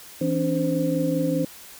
sine tone cluster, 164.7 / 270.1 / 295.1 / 519 Hz, E3 / C#4 / D4 / C5, -1 / -45 / +8 / -14 cents, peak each -26 dBFS, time 0.21-1.45 s, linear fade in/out 5 ms, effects white hiss -44 dBFS RMS until 1.79 s

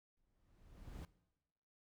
brown noise with exponential growth, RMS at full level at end -45 dBFS, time 0.17-1.05 s, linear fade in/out 1 ms, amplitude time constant 190 ms, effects noise-tail reverb RT60 1.0 s tail -19 dB re dry

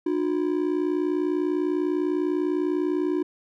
triangle ring-modulated tone, 331.1 Hz, E4, 8 cents sharp, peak -17 dBFS, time 0.06-3.23 s, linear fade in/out 5 ms, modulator 30 Hz, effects none

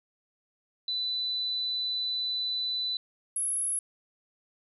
sine tone pair in turn, 3991 / 10763 Hz, B7 / E9, +17 / +35 cents, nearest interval octave + perfect fourth, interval 1718 cents, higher second, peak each -28 / -27 dBFS, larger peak second, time 0.88-2.97 / 3.36-3.79 s, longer first, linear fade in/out 2 ms, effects none

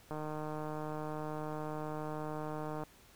click train, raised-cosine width 1 ms, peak -27 dBFS, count 418, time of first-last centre 0.11-2.835 s, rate 153 Hz, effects pink hiss -61 dBFS RMS until 3.15 s

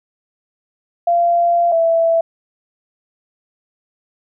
sine tone pair in turn, 689 / 662.6 Hz, F5 / E5, -24 / +9 cents, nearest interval minor second, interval 67 cents, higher first, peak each -11 dBFS, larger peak neither, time 1.07-1.72 / 1.72-2.21 s, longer first, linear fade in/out 5 ms, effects none

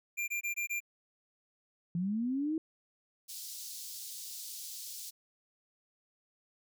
square tone bursts, 2383 Hz, D7, 25 cents sharp, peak -33 dBFS, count 5, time 0.17-0.804 s, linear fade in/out 20 ms, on 110 ms, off 21 ms
sine linear sweep, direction up, 165.9 to 326 Hz, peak -30 dBFS, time 1.95-2.58 s, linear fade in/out 2 ms
pink high-pass noise, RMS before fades -44 dBFS, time 3.28-5.11 s, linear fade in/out 20 ms, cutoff 4300 Hz, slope 24 dB/octave
effects none

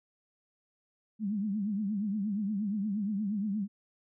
sine tone with vibrato, 205.5 Hz, G#3, 18 cents flat, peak -29 dBFS, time 1.19-3.68 s, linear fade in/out 50 ms, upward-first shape triangle, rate 8.5 Hz, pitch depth 140 cents each way, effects none

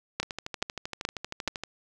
two click trains, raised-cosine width 0.2 ms, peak -17 / -9 dBFS, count 19 / 4, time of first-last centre 0.23-1.636 / 0.2-1.477 s, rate 12.8 / 2.35 Hz, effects none

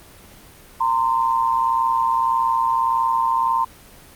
sine tone pair together, 918 / 1039.7 Hz, A#5 / C6, -27 / -11 cents, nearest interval major second, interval 216 cents, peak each -19 dBFS, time 0.8-3.65 s, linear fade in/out 10 ms, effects pink hiss -45 dBFS RMS until 4.15 s + Opus 24 kbps

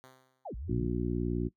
5% pulse tone with exponential decay, 130.1 Hz, C3, 9 cents flat, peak -39 dBFS, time 0.04-0.6 s, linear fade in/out 0 ms, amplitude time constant 120 ms
sine linear two-way sweep, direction down then up, 891 to 46.25 to 160.5 Hz, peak -37 dBFS, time 0.45-0.87 s, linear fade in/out 10 ms, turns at 0.55 s
harmonic tone, 59.7 Hz, A#1, 42 cents sharp, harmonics 1 / 2 / 3 / 4 / 5 / 6, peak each -36 / -36 / -36 / -36 / -36 / -36 dBFS, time 0.68-1.49 s, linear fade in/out 20 ms
effects noise-tail reverb RT60 0.1 s tail -20 dB re dry

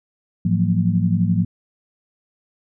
sine tone cluster, 107 / 170.8 / 182.4 / 229.6 Hz, A2 / F3 / F#3 / A#3, -48 / -38 / -24 / -26 cents, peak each -21 / -19 / -20 / -26 dBFS, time 0.45-1.45 s, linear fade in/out 5 ms, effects none

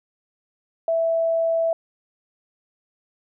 sine tone, 659.3 Hz, E5, in tune, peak -18 dBFS, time 0.88-1.73 s, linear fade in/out 2 ms, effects none

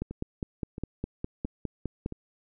two click trains, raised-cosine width 3 ms, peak -24 / -18 dBFS, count 4 / 11, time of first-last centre 0.11-2.123 / 0.02-2.061 s, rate 1.49 / 4.9 Hz, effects none

